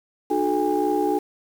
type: tone cluster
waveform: sine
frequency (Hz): 300.9 / 364.1 / 427.5 / 814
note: D4 / F#4 / A4 / G#5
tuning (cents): +42 / -28 / -50 / -35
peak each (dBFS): -24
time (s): 0.3-1.19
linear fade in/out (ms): 10
effects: tanh soft clip ceiling -10 dBFS + 7-bit